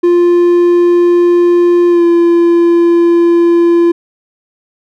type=tone with pitch glide; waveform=triangle; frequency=349.2 to 341.8 Hz; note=F4 to F4; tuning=0 to -37 cents; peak=-3 dBFS; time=0.03-3.92 s; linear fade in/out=10 ms; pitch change=-37 cents; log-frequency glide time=1.89-2.04 s; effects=none